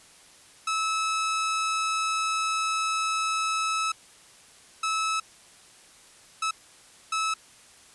sawtooth tone bursts at uneven times, 1300 Hz, E6, 24 cents flat, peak -21 dBFS, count 4, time 0.67-3.92 / 4.83-5.2 / 6.42-6.51 / 7.12-7.34 s, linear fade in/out 5 ms, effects white hiss -53 dBFS RMS until 7.94 s + resampled to 24000 Hz

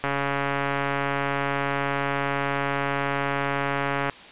click train, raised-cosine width 0.5 ms, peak -10 dBFS, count 569, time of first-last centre 0.04-4.097 s, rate 140 Hz, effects white hiss -44 dBFS RMS until 4.31 s + resampled to 8000 Hz

